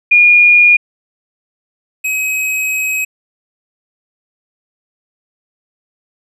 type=tone pair in turn; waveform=sine / square; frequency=2432 / 2541 Hz; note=D#7 / D#7; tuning=-40 / +36 cents; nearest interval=minor second; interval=76 cents; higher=second; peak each=-4 / -15 dBFS; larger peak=first; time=0.11-0.77 / 2.04-3.05 s; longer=second; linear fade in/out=10 ms; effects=resampled to 32000 Hz